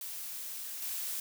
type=noise with level steps; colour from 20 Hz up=blue; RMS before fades=-41 / -37 dBFS; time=0.01-1.2 s; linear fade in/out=2 ms; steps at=0.82 s; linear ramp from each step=5 ms; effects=none